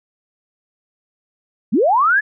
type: linear sweep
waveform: sine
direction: up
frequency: 163.8 to 1749 Hz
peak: -11 dBFS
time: 1.72-2.21 s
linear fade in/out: 20 ms
effects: none